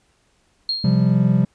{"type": "tone with exponential decay", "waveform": "sine", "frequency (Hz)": 4236, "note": "C8", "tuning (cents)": 21, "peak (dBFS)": -17, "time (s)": [0.69, 1.15], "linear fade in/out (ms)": 2, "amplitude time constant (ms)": 100}
{"type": "chord", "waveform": "triangle", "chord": "C suspended fourth", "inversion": "none", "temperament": "equal", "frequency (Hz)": [130.81, 174.61, 196], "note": ["C3", "F3", "G3"], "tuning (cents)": [0, 0, 0], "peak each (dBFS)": -16, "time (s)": [0.84, 1.45], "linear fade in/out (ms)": 5}
{"effects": ["pink hiss -62 dBFS RMS until 1.54 s", "resampled to 22050 Hz"]}